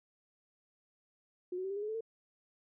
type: tone with pitch steps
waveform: sine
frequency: 360.4 / 372.2 / 384.5 / 397.1 / 410.2 / 423.7 / 437.6 / 452 Hz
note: F#4 / F#4 / G4 / G4 / G#4 / G#4 / A4 / A4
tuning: -45 / +10 / -33 / +22 / -21 / +35 / -9 / +47 cents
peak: -35 dBFS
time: 1.52-2.008 s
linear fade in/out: 5 ms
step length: 61 ms
effects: none